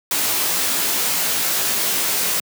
white noise with comb filter, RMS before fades -20 dBFS, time 0.11-2.4 s, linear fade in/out 2 ms, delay 17 ms, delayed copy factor +0.7, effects high-pass 150 Hz 12 dB/octave

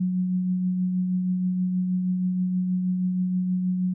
sine tone with tremolo, 182.9 Hz, F#3, 20 cents flat, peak -20 dBFS, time 0-3.94 s, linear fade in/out 10 ms, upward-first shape triangle, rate 6.3 Hz, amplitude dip 35%, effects none

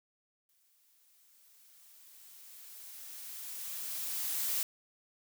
blue noise with exponential growth, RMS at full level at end -32 dBFS, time 0.49-4.63 s, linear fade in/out 1 ms, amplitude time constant 900 ms, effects none

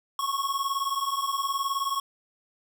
square beating tone pair, 1091 / 1110 Hz, C#6 / C#6, -28 / +2 cents, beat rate 19 Hz, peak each -30 dBFS, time 0.19-2 s, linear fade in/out 2 ms, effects none

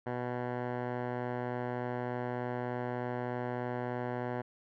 10% pulse tone with low-pass filter, 123.3 Hz, B2, 2 cents flat, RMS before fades -36 dBFS, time 0.06-4.42 s, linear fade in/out 10 ms, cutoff 1300 Hz, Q 1.9, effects none

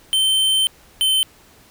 square tone pair in turn, 3100 / 3080 Hz, G7 / G7, -20 / -31 cents, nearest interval unison, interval 11 cents, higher first, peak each -15 dBFS, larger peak neither, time 0.13-0.67 / 1.01-1.23 s, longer first, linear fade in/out 0 ms, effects pink hiss -50 dBFS RMS until 1.7 s

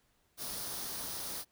white noise with comb filter, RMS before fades -40 dBFS, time 0.37-1.45 s, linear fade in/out 50 ms, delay 0.2 ms, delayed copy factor +0.5, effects pink hiss -73 dBFS RMS until 1.51 s

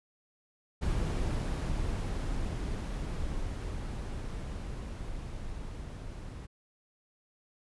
brown noise with level ramp, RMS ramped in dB -30 to -42 dBFS, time 0.81-6.47 s, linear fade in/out 20 ms, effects resampled to 24000 Hz

